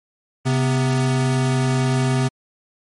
square tone pair together, 131.96 / 250.4 Hz, C3 / B3, +15 / +24 cents, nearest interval major seventh, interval 1109 cents, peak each -18 / -24 dBFS, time 0.45-2.29 s, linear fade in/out 20 ms, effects MP3 48 kbps

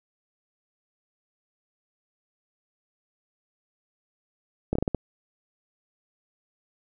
slowing click train, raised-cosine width 2 ms, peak -11 dBFS, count 6, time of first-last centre 4.73-4.947 s, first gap 24 ms, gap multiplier 1.3, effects none

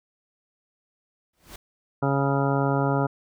pink noise with exponential growth, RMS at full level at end -37 dBFS, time 1.33-1.56 s, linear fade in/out 5 ms, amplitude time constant 48 ms
harmonic tone, 138.59 Hz, C#3, in tune, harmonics 1 / 2 / 3 / 4 / 5 / 6 / 7 / 9 / 10, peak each -24 / -27 / -29 / -30 / -31 / -32 / -32 / -34 / -34 dBFS, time 2.02-3.07 s, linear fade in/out 10 ms
effects none

